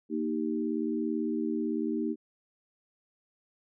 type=chord; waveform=sine; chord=Eb major; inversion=second; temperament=equal; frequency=233.1 / 311.1 / 392 Hz; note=Bb3 / Eb4 / G4; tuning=0 / 0 / 0 cents; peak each=-32 / -31 / -35 dBFS; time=0.09-2.16 s; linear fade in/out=50 ms; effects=none